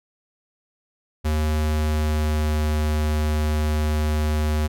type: tone with pitch glide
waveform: square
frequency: 76.9 to 76.24 Hz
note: D#2 to D#2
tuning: -20 to -35 cents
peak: -20 dBFS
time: 1.24-4.68 s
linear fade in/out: 20 ms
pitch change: -15 cents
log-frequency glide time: 1.49-2.68 s
effects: none